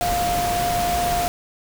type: tone in noise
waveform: sine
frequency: 703 Hz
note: F5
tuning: 11 cents sharp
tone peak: -20 dBFS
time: 0.01-1.28 s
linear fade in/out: 0 ms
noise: pink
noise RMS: -26 dBFS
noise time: 0.01-1.28 s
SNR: +3 dB
effects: none